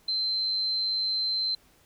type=tone; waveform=sine; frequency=4101 Hz; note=C8; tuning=36 cents flat; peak=-25 dBFS; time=0.08-1.55 s; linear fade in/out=5 ms; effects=pink hiss -61 dBFS RMS until 1.85 s